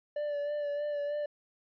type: tone with vibrato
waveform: triangle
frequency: 584 Hz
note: D5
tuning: 10 cents flat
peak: -29 dBFS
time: 0.16-1.26 s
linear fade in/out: 5 ms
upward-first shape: sine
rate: 3.2 Hz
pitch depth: 26 cents each way
effects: resampled to 11025 Hz